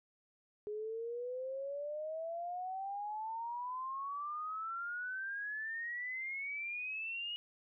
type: exponential sweep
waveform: sine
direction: up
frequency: 415.3 to 2903 Hz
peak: -38 dBFS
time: 0.67-7.36 s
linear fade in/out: 0 ms
effects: none